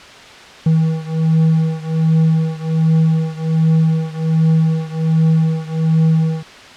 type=beating tone pair; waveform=triangle; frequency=160 / 161.3 Hz; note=D#3 / E3; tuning=+49 / -37 cents; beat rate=1.3 Hz; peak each=-12 / -14 dBFS; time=0.66-6.43 s; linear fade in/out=5 ms; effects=white hiss -37 dBFS RMS until 6.76 s + low-pass 4000 Hz 12 dB/octave